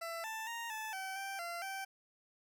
20% pulse tone with pitch steps, 668 / 884 / 932 / 872 / 766 / 782 / 687 / 776 Hz, E5 / A5 / A#5 / A5 / G5 / G5 / F5 / G5, +23 / +8 / -1 / -16 / -40 / -4 / -29 / -18 cents, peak -35 dBFS, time 0.01-1.85 s, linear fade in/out 10 ms, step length 230 ms, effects none

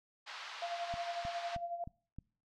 pink band-pass noise, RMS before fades -47 dBFS, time 0.26-1.57 s, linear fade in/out 20 ms, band 840 to 4800 Hz, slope 24 dB/octave
sine tone with tremolo, 690 Hz, F5, 21 cents flat, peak -35 dBFS, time 0.62-1.84 s, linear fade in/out 2 ms, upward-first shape sine, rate 11 Hz, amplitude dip 65%
click train, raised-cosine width 5 ms, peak -33 dBFS, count 5, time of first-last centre 0.94-2.186 s, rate 3.21 Hz
effects noise-tail reverb RT60 0.5 s tail -26 dB re dry

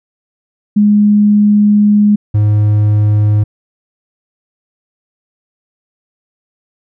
sine / triangle tone pair in turn, 207.7 / 105.09 Hz, G#3 / G#2, 0 / +21 cents, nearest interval octave, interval 1179 cents, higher first, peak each -5 dBFS, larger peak neither, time 0.76-2.16 / 2.34-3.44 s, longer first, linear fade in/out 10 ms, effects none

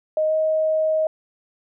sine tone with pitch glide, 622.3 to 628.8 Hz, D#5 to D#5, 0 to +18 cents, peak -17 dBFS, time 0.17-1.07 s, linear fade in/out 2 ms, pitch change +18 cents, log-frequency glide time 0.27-0.33 s, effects none

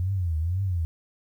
sine tone with vibrato, 87.5 Hz, F2, 4 cents sharp, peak -23 dBFS, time 0-0.85 s, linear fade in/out 0 ms, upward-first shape triangle, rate 2 Hz, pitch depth 230 cents each way, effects 10-bit

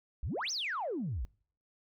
sine exponential two-way sweep, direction up then down, 49 to 6370 to 49 Hz, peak -32 dBFS, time 0.23-1.25 s, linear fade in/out 0 ms, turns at 0.51 s, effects noise-tail reverb RT60 0.5 s tail -24 dB re dry + tanh soft clip ceiling -28 dBFS

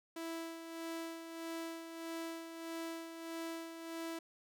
sawtooth tone with tremolo, 329.6 Hz, E4, in tune, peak -36 dBFS, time 0.16-4.19 s, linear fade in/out 5 ms, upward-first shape sine, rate 1.6 Hz, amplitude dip 55%, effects none

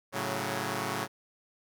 5% pulse chord, F# minor, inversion first, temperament equal, 110 / 138.59 / 185 Hz, A2 / C#3 / F#3, 0 / 0 / 0 cents, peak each -24 dBFS, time 0.12-1.08 s, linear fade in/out 50 ms, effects none

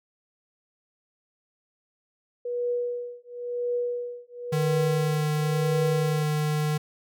sine tone with tremolo, 485.2 Hz, B4, 31 cents flat, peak -23 dBFS, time 2.45-6.23 s, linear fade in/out 5 ms, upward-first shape triangle, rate 0.96 Hz, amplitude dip 100%
square tone, 151.6 Hz, D#3, 45 cents flat, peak -24 dBFS, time 4.52-6.78 s, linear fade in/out 10 ms
effects none

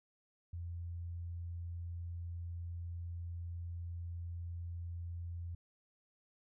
sine tone, 85.8 Hz, F2, 30 cents flat, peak -40 dBFS, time 0.53-5.55 s, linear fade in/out 5 ms, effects none

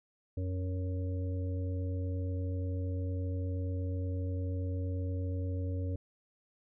harmonic tone with a mistuned harmonic, 92.5 Hz, F#2, in tune, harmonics 1 / 3 / 5 / 6, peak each -32 / -42 / -46 / -48 dBFS, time 0.37-5.96 s, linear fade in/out 5 ms, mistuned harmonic 1, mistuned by -54 cents, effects none

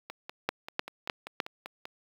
two click trains, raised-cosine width 0.3 ms, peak -11 / -23 dBFS, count 4 / 10, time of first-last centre 0.49-1.402 / 0.1-1.854 s, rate 3.29 / 5.13 Hz, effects high-pass 200 Hz 12 dB/octave + 7-bit

